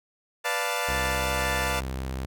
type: chord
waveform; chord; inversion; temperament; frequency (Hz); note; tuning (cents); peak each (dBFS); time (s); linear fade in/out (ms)
15% pulse; B half-diminished seventh; none; equal; 493.9 / 587.3 / 698.5 / 880; B4 / D5 / F5 / A5; 0 / 0 / 0 / 0; -25; 0.44-1.81; 20
type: tone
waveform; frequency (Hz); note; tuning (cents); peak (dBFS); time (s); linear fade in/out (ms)
sawtooth; 65.41; C2; 0; -26; 0.88-2.26; 10
effects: none